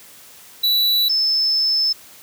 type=tone pair in turn; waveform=square / sine; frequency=3946 / 5252 Hz; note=B7 / E8; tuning=-2 / -7 cents; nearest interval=perfect fourth; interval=495 cents; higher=second; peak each=-15 dBFS; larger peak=neither; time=0.63-1.09 / 1.09-1.93 s; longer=second; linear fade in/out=10 ms; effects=white hiss -44 dBFS RMS until 2.22 s + high-pass 80 Hz 12 dB/octave